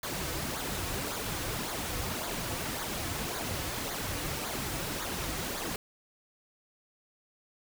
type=noise with flanger; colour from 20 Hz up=pink; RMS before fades=-35 dBFS; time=0.03-5.76 s; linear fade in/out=2 ms; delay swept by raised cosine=0.36 to 5.06 ms; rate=1.8 Hz; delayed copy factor=-0.6; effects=none